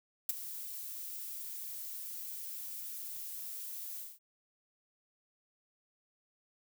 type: noise with ADSR envelope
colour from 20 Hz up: violet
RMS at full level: -28 dBFS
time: 0.29-4.19 s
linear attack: 4 ms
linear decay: 17 ms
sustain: -15 dB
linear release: 200 ms
effects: none

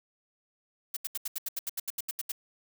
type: noise bursts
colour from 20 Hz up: blue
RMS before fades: -33 dBFS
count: 14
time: 0.94-2.319 s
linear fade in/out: 5 ms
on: 27 ms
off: 77 ms
effects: none

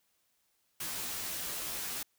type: noise with comb filter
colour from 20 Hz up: white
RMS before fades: -38 dBFS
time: 0.8-2.03 s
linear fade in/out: 5 ms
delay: 14 ms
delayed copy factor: -0.8
effects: white hiss -75 dBFS RMS until 2.18 s

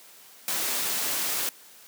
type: noise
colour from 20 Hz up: white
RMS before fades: -28 dBFS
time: 0.48-1.49 s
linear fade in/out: 0 ms
effects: white hiss -51 dBFS RMS until 1.87 s + high-pass 200 Hz 12 dB/octave

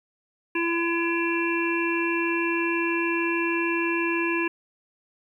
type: harmonic tone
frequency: 337.9 Hz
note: E4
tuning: 43 cents sharp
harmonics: 1 / 3 / 5 / 7 / 8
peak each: -25 / -31 / -31 / -31 / -30 dBFS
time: 0.55-4.48 s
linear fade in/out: 5 ms
effects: 10-bit

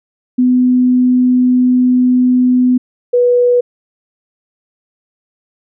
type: tone pair in turn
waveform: sine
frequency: 250.9 / 488.9 Hz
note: B3 / B4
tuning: +28 / -18 cents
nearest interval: octave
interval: 1154 cents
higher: second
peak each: -7 dBFS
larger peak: neither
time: 0.38-2.78 / 3.13-3.61 s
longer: first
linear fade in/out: 10 ms
effects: none

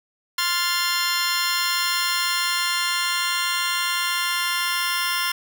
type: chord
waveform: 15% pulse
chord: F major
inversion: second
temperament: just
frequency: 1047.7 / 1396.9 / 1746.1 Hz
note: C6 / F6 / A6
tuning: +2 / 0 / -14 cents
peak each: -18 / -19 / -21 dBFS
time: 0.38-5.32 s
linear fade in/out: 5 ms
effects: none

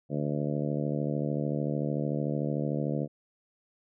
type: harmonic tone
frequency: 73.42 Hz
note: D2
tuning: in tune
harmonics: 2 / 3 / 4 / 5 / 6 / 7 / 8 / 9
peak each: -31 / -34 / -35 / -40 / -40 / -37 / -40 / -43 dBFS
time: 0.09-3.08 s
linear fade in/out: 50 ms
effects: none

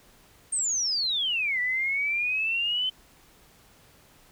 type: exponential two-way sweep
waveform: sine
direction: down then up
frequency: 8700 to 1955 to 3077 Hz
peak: -24 dBFS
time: 0.52-2.9 s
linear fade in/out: 10 ms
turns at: 1.6 s
effects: pink hiss -57 dBFS RMS until 4.31 s

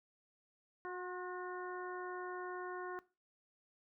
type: harmonic tone with a mistuned harmonic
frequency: 363.5 Hz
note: F#4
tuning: 31 cents flat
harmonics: 1 / 2 / 3 / 4 / 5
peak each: -44 / -49 / -47 / -50 / -54 dBFS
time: 0.85-2.99 s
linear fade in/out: 0 ms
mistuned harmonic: 3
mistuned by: -29 cents
effects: noise-tail reverb RT60 0.3 s tail -19 dB re dry

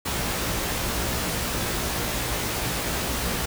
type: noise with comb filter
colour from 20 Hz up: pink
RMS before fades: -27 dBFS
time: 0.05-3.46 s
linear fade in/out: 10 ms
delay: 17 ms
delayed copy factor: +0.6
effects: none

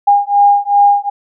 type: beating tone pair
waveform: sine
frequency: 810 / 812.6 Hz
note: G#5 / G#5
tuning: -43 / -38 cents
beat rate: 2.6 Hz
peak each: -10 dBFS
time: 0.07-1.1 s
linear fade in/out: 10 ms
effects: none

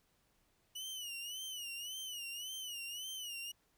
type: tone with vibrato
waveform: sawtooth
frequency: 2935 Hz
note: F#7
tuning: 15 cents flat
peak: -39 dBFS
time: 0.75-3.52 s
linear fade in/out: 10 ms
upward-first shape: sine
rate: 1.8 Hz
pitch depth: 110 cents each way
effects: pink hiss -75 dBFS RMS until 3.77 s

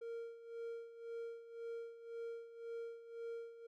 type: tone with tremolo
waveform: triangle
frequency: 463.2 Hz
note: A#4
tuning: 11 cents flat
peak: -40 dBFS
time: 0.01-3.67 s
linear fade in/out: 10 ms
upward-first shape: sine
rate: 1.9 Hz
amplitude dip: 75%
effects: none

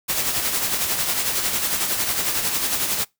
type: noise with tremolo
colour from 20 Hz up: white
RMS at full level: -21 dBFS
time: 0.08-3.05 s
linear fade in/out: 20 ms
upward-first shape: sine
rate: 11 Hz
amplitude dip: 45%
effects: noise-tail reverb RT60 0.2 s tail -25 dB re dry

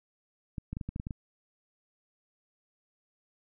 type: clicks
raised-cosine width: 5 ms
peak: -23 dBFS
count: 9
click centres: 0.582 / 0.73 / 0.769 / 0.812 / 0.89 / 0.961 / 0.999 / 1.069 / 1.108 s
effects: none

